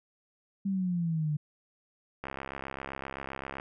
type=exponential sweep; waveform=sine; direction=down; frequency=199 to 146.83 Hz; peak=-27 dBFS; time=0.65-1.37 s; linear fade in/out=10 ms
type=click train; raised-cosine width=0.5 ms; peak=-22 dBFS; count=93; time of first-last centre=2.24-3.599 s; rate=67.7 Hz
effects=none

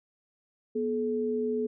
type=tone pair together; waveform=sine; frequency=242.9 / 429.1 Hz; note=B3 / A4; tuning=-29 / -43 cents; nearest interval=minor seventh; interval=986 cents; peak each=-31 / -28 dBFS; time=0.75-1.67 s; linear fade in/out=10 ms; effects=none

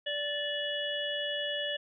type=harmonic tone with a mistuned harmonic; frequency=584 Hz; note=D5; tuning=10 cents flat; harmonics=1 / 3 / 5 / 6; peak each=-36 / -37 / -35 / -39 dBFS; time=0.06-1.77 s; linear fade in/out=10 ms; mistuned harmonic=6; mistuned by=-57 cents; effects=none

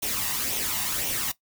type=noise with flanger; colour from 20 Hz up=white; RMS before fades=-28 dBFS; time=0.02-1.32 s; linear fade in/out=10 ms; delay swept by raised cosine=0.32 to 1.09 ms; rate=1.9 Hz; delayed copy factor=+0.55; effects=noise-tail reverb RT60 0.1 s tail -17 dB re dry

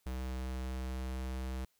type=tone; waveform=square; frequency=64.3 Hz; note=C2; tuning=30 cents flat; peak=-37 dBFS; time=0.06-1.65 s; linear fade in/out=5 ms; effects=white hiss -75 dBFS RMS until 1.79 s

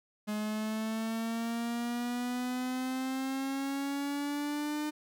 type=exponential sweep; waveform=45% pulse; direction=up; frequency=210.3 to 302.4 Hz; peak=-32 dBFS; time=0.27-4.91 s; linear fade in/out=20 ms; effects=none

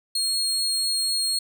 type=tone; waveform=30% pulse; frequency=4276 Hz; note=C8; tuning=37 cents sharp; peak=-19 dBFS; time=0.15-1.39 s; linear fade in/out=5 ms; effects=none

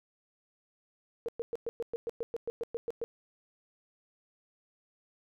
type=tone bursts; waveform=sine; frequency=466.2 Hz; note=A#4; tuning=in tune; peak=-31 dBFS; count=14; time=1.26-3.04 s; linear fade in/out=0 ms; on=25 ms; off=110 ms; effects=none

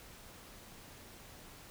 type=silence; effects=pink hiss -54 dBFS RMS until 1.7 s

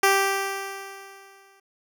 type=tone with exponential decay; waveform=10% pulse; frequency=391.5 Hz; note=G4; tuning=2 cents flat; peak=-7 dBFS; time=0.03-1.6 s; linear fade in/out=5 ms; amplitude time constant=340 ms; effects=none

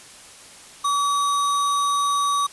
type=tone with sample-and-hold; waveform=sine; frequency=1141 Hz; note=C#6; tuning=50 cents sharp; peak=-18 dBFS; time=0.84-2.47 s; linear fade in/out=10 ms; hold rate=4900 Hz; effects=white hiss -44 dBFS RMS until 2.52 s + resampled to 24000 Hz

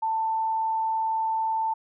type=tone; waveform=sine; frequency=889 Hz; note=A5; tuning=18 cents sharp; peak=-23 dBFS; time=0.02-1.74 s; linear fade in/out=10 ms; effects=none

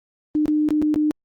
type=tone with dropouts; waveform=sine; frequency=302.9 Hz; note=D#4; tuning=46 cents flat; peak=-16 dBFS; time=0.35-1.11 s; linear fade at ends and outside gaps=0 ms; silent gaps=0.457-0.48 / 0.688-0.706 / 0.817-0.824 / 0.942-0.959 s; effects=Opus 24 kbps

